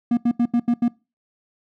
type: tone bursts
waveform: triangle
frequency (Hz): 238.2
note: A#3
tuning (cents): +38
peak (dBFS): -13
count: 6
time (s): 0.11-0.882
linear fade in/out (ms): 5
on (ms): 62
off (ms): 80
effects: noise-tail reverb RT60 0.3 s tail -23 dB re dry